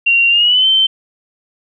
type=tone with pitch glide; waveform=sine; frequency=2759 to 3097 Hz; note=F7 to G7; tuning=-22 to -22 cents; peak=-8 dBFS; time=0.06-0.87 s; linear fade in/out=10 ms; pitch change=+200 cents; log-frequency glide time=0.29-0.67 s; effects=none